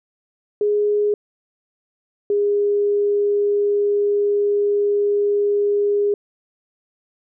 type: tone pair in turn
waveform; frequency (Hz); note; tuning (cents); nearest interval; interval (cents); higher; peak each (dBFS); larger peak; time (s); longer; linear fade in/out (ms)
sine; 415.3 / 409.1; G#4 / G#4; 0 / -26; unison; 26; first; -15; neither; 0.61-1.14 / 2.3-6.14; second; 2
effects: none